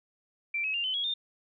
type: tone with pitch steps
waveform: sine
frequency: 2349 / 2562 / 2793 / 3046 / 3322 / 3623 Hz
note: D7 / E7 / F7 / F#7 / G#7 / A7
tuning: 0 / -50 / -1 / +50 / 0 / +50 cents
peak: -28 dBFS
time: 0.54-1.14 s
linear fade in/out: 5 ms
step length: 100 ms
effects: none